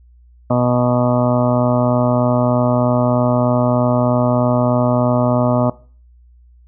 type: harmonic tone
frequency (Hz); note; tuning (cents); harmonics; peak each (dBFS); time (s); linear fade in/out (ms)
123.2; B2; -4; 1 / 2 / 3 / 4 / 5 / 6 / 7 / 8 / 9 / 10; -18 / -17 / -28 / -26 / -17 / -28 / -27 / -29 / -27 / -29; 0.5-5.7; 5
effects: noise-tail reverb RT60 0.4 s tail -20 dB re dry + added 60 Hz sine -44 dBFS peak until 6.67 s